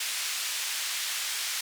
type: band-pass noise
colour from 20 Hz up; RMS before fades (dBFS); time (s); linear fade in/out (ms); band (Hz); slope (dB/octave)
pink; -32; 0-1.61; 5; 2300 to 11000; 12
effects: none